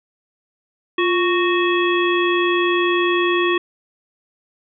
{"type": "harmonic tone with a mistuned harmonic", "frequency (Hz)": 370, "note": "F#4", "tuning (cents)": 0, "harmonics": [1, 3, 5, 7, 9], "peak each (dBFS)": [-17, -22, -24, -25, -27], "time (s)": [0.98, 3.58], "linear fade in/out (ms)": 5, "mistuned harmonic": 1, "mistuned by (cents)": -93, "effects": []}